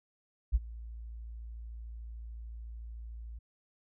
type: tone with ADSR envelope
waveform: sine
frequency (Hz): 56.8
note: A#1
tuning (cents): -44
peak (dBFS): -20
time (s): 0.52-3.39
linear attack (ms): 31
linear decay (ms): 32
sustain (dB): -21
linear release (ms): 9
effects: none